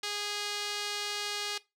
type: tone with band-pass filter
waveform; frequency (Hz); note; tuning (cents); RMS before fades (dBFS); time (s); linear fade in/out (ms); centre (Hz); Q
sawtooth; 412.6; G#4; -11; -35; 0.03-1.58; 5; 4200; 1.3
effects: noise-tail reverb RT60 0.2 s tail -18 dB re dry